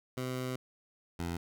15% pulse tone pair in turn, 127.9 / 85.48 Hz, C3 / F2, -39 / -37 cents, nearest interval perfect fifth, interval 698 cents, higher first, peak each -28 dBFS, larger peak neither, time 0.17-0.56 / 1.19-1.37 s, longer first, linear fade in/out 5 ms, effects none

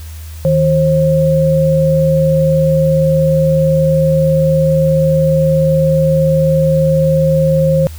sine tone pair together, 157.48 / 534 Hz, D#3 / C5, +21 / +35 cents, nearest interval octave + major sixth, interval 2114 cents, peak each -11 dBFS, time 0.45-7.87 s, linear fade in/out 0 ms, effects added 79 Hz sine -26 dBFS peak until 7.98 s + white hiss -39 dBFS RMS until 7.98 s

